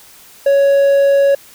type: tone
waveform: triangle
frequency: 557 Hz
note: C#5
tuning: 8 cents sharp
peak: -6 dBFS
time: 0.46-1.35 s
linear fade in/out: 5 ms
effects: white hiss -42 dBFS RMS until 1.54 s